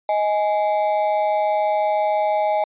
triangle ring-modulated tone, 730 Hz, F#5, 24 cents flat, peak -12 dBFS, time 0.09-2.64 s, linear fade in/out 2 ms, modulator 103 Hz, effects resampled to 8000 Hz

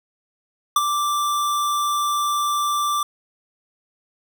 square tone with ADSR envelope, 1174.7 Hz, D6, in tune, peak -12 dBFS, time 0.76-3.03 s, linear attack 4 ms, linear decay 32 ms, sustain -8 dB, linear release 3 ms, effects none

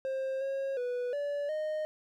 triangle tone with pitch steps, 531 / 543 / 491.7 / 576 / 617 Hz, C5 / C#5 / B4 / D5 / D#5, +25 / -36 / -8 / -34 / -15 cents, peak -29 dBFS, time 0.05-1.85 s, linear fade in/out 0 ms, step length 360 ms, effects none

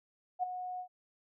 sine tone with ADSR envelope, 730 Hz, F#5, 24 cents flat, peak -27 dBFS, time 0.39-0.88 s, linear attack 40 ms, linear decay 12 ms, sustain -10 dB, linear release 85 ms, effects none

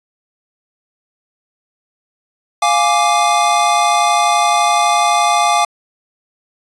square chord, D diminished, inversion first, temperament equal, 698.5 / 830.6 / 1174.7 Hz, F5 / Ab5 / D6, 0 / 0 / 0 cents, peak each -16 dBFS, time 2.62-5.65 s, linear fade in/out 5 ms, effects resampled to 24000 Hz

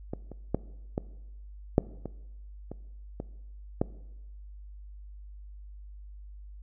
clicks, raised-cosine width 2 ms, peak -19 / -28 / -12 / -15 / -6 / -21 / -24 / -21 / -11 dBFS, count 9, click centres 0.135 / 0.317 / 0.546 / 0.979 / 1.781 / 2.057 / 2.716 / 3.201 / 3.815 s, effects noise-tail reverb RT60 1.0 s tail -19 dB re dry + added 50 Hz sine -43 dBFS peak until 6.62 s

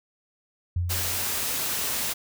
sine tone with exponential decay, 87.8 Hz, F2, 10 cents sharp, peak -21 dBFS, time 0.76-1.64 s, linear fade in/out 5 ms, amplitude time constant 190 ms
white noise, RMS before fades -28 dBFS, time 0.89-2.14 s, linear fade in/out 20 ms
effects none

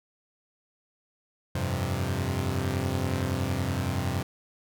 sawtooth chord, F suspended second, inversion none, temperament equal, 87.31 / 98 / 130.81 Hz, F2 / G2 / C3, 0 / 0 / 0 cents, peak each -27 dBFS, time 1.55-4.23 s, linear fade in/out 5 ms, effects none

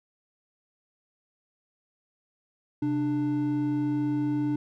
triangle tone pair together, 131.91 / 296.3 Hz, C3 / D4, +14 / +15 cents, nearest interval octave + major second, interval 1401 cents, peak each -30 / -23 dBFS, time 2.82-4.56 s, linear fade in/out 5 ms, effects none

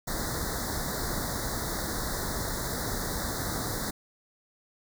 pink band-stop noise, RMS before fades -32 dBFS, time 0.07-3.91 s, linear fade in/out 10 ms, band 2000 to 3700 Hz, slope 96 dB/octave, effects none

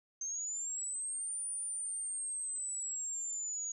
sine linear two-way sweep, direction up then down, 6272 to 9430 to 6690 Hz, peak -36 dBFS, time 0.21-3.72 s, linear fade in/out 5 ms, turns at 1.48 s, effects none

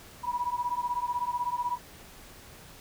sine beating tone pair, 966 / 982 Hz, B5 / B5, -39 / -10 cents, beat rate 16 Hz, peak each -31 dBFS, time 0.23-1.78 s, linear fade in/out 20 ms, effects pink hiss -50 dBFS RMS until 2.8 s

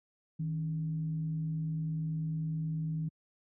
sine tone with frequency modulation, 158.2 Hz, D#3, 29 cents sharp, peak -31 dBFS, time 0.39-3.09 s, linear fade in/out 10 ms, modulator 119 Hz, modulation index 0.27, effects high-pass 80 Hz 12 dB/octave

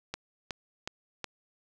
click train, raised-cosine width 0.2 ms, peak -17 dBFS, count 4, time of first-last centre 0.14-1.243 s, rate 2.72 Hz, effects none

